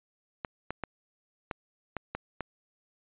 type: clicks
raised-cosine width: 0.5 ms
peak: -18 dBFS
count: 7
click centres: 0.448 / 0.706 / 0.837 / 1.512 / 1.967 / 2.15 / 2.407 s
effects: resampled to 8000 Hz